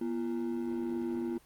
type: ring-modulated tone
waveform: triangle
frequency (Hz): 291.8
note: D4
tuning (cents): -11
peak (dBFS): -26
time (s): 0.01-1.38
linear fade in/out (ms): 5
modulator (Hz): 49.9
effects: pink hiss -62 dBFS RMS until 1.45 s + Opus 24 kbps